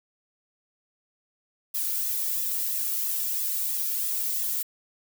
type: noise with flanger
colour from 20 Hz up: violet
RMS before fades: -28 dBFS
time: 1.74-4.63 s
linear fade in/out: 10 ms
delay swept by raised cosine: 1.3 to 1.98 ms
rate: 3 Hz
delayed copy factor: -0.85
effects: none